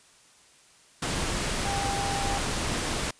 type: tone in noise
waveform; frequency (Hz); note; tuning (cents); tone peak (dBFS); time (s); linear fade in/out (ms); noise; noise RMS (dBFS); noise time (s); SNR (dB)
sine; 796; G5; +26; -30; 1.65-2.38; 5; pink; -29; 1.02-3.11; -4
effects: white hiss -57 dBFS RMS until 3.19 s + resampled to 22050 Hz